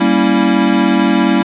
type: chord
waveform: square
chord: G diminished seventh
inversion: none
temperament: equal with one note detuned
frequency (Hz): 196 / 233.1 / 277.2 / 328.3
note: G3 / Bb3 / Db4 / Fb4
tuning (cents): 0 / 0 / 0 / -7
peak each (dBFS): -16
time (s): 0-1.43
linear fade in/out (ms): 10
effects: resampled to 8000 Hz + 7-bit